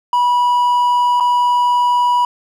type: tone with dropouts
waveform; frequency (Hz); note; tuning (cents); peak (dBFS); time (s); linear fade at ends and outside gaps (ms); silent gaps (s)
triangle; 976; B5; -21; -9; 0.13-2.25; 2; 1.2-1.206
effects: none